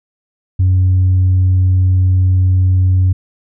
sine tone, 92.5 Hz, F#2, in tune, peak -6 dBFS, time 0.59-3.13 s, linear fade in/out 10 ms, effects tanh soft clip ceiling -6 dBFS

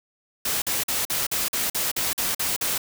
white noise bursts, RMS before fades -25 dBFS, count 11, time 0.45-2.78 s, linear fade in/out 5 ms, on 170 ms, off 46 ms, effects none

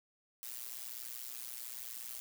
blue noise with amplitude modulation, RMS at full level -41 dBFS, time 0.43-2.2 s, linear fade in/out 0 ms, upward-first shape sine, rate 121 Hz, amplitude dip 95%, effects none

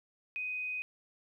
sine tone, 2501 Hz, D#7, 8 cents sharp, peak -34 dBFS, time 0.36-0.82 s, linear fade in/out 0 ms, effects 12-bit

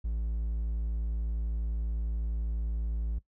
triangle tone, 55.8 Hz, A1, 25 cents sharp, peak -27 dBFS, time 0.04-3.19 s, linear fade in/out 10 ms, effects noise-tail reverb RT60 0.1 s tail -18 dB re dry

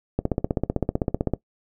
click train, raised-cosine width 2 ms, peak -8 dBFS, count 19, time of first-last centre 0.19-1.336 s, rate 15.7 Hz, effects noise-tail reverb RT60 0.1 s tail -19 dB re dry

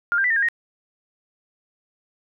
sine tone with pitch steps, 1408 / 1586 / 1978 / 1814 / 1623 / 1868 Hz, F6 / G6 / B6 / A#6 / G#6 / A#6, +14 / +20 / +2 / -48 / -40 / +3 cents, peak -17 dBFS, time 0.12-0.486 s, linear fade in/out 0 ms, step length 61 ms, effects none

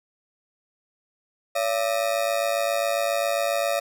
40% pulse ring-modulated tone, 622.3 Hz, D#5, in tune, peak -18 dBFS, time 1.55-3.8 s, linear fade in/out 10 ms, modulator 53.7 Hz, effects none

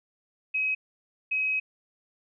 sine tone bursts at uneven times, 2542 Hz, D#7, 36 cents sharp, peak -24 dBFS, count 2, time 0.54-0.75 / 1.31-1.6 s, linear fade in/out 10 ms, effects none

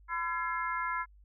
harmonic tone with a mistuned harmonic, 337.4 Hz, E4, 40 cents sharp, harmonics 3 / 4 / 5 / 6, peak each -34 / -36 / -38 / -40 dBFS, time 0.08-1.06 s, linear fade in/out 50 ms, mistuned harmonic 6, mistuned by +79 cents, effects added 50 Hz sine -55 dBFS peak until 1.24 s

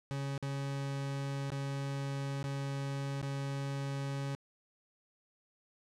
40% pulse tone with dropouts, 138.59 Hz, C#3, in tune, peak -34 dBFS, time 0.11-4.35 s, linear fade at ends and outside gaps 0 ms, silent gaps 0.378-0.426 / 1.503-1.519 / 2.428-2.441 / 3.215-3.228 s, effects low-pass 8000 Hz 12 dB/octave

